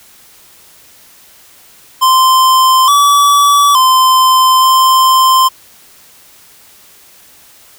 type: tone with pitch steps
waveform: square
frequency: 1040 / 1147 / 1035 / 1042 Hz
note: C6 / D6 / C6 / C6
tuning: -11 / -41 / -19 / -7 cents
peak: -6 dBFS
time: 2.01-5.49 s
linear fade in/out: 20 ms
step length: 870 ms
effects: white hiss -42 dBFS RMS until 7.78 s